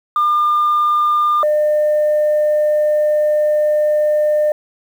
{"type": "tone pair in turn", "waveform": "sine", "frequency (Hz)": [1203, 602.6], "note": ["D6", "D5"], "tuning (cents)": [41, 44], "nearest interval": "octave", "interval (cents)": 1197, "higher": "first", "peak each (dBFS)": -10, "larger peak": "neither", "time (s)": [[0.16, 1.43], [1.43, 4.52]], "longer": "second", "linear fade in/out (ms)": 2, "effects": ["tanh soft clip ceiling -9 dBFS", "7-bit"]}